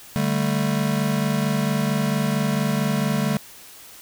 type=chord; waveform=square; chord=D suspended fourth; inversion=none; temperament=just; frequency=146.83 / 195.78 / 220.2 Hz; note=D3 / G3 / A3; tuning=0 / -2 / +2 cents; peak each=-25 dBFS; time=0.16-3.37 s; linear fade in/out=0 ms; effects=white hiss -44 dBFS RMS until 4.01 s